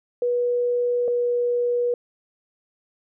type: tone pair in turn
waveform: sine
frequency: 486.3 / 483.9 Hz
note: B4 / B4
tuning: -27 / -35 cents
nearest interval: unison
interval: 8 cents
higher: first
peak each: -19 / -19 dBFS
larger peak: neither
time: 0.22-1.08 / 1.08-1.94 s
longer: neither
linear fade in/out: 2 ms
effects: none